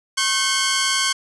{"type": "tone pair together", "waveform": "10% pulse", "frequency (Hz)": [1086.8, 1537], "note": ["C#6", "G6"], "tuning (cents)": [-35, -35], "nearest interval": "tritone", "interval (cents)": 600, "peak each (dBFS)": -12, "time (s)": [0.17, 1.13], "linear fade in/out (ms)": 10, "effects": ["resampled to 24000 Hz", "8-bit"]}